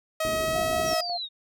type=tone with pitch glide; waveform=sawtooth; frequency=635 to 642.4 Hz; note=D#5 to E5; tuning=+35 to -45 cents; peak=-21 dBFS; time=0.2-1.01 s; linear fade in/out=5 ms; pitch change=+20 cents; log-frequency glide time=0.32-0.62 s
type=low-pass noise; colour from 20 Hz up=white; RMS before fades=-36 dBFS; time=0.25-0.94 s; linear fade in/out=0 ms; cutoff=420 Hz; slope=48 dB/octave
type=tone with tremolo; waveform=sine; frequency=702 Hz; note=F5; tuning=9 cents sharp; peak=-28 dBFS; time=0.54-1.18 s; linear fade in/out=20 ms; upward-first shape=square; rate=5.4 Hz; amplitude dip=50%
type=exponential sweep; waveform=sine; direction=down; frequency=5920 to 3651 Hz; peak=-30 dBFS; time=0.84-1.29 s; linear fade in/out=50 ms
effects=none